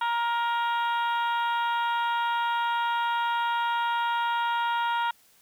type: harmonic tone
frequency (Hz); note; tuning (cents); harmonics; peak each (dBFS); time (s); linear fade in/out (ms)
470; A#4; +14; 2 / 3 / 4 / 5 / 6 / 7 / 8; -25 / -31 / -39 / -45 / -41 / -40 / -45; 0.01-5.11; 5
effects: white hiss -60 dBFS RMS until 5.41 s